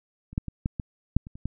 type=clicks; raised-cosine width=5 ms; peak=-30 / -12 / -21 / -13 / -17 / -7 / -28 / -30 / -16 dBFS; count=9; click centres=0.33 / 0.379 / 0.483 / 0.659 / 0.798 / 1.166 / 1.269 / 1.355 / 1.456 s; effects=none